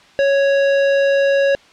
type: tone with tanh clipping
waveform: sine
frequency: 554.4 Hz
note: C#5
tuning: in tune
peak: -14 dBFS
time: 0.19-1.55 s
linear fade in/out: 0 ms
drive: 18 dB
effects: white hiss -47 dBFS RMS until 1.72 s + low-pass 4000 Hz 12 dB/octave